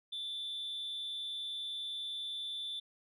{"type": "tone with amplitude modulation", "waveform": "sine", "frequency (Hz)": 3530, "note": "A7", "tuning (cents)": 5, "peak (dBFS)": -33, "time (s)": [0.12, 2.8], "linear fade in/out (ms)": 10, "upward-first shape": "sine", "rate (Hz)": 285, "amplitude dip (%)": 55, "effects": ["tanh soft clip ceiling -35 dBFS"]}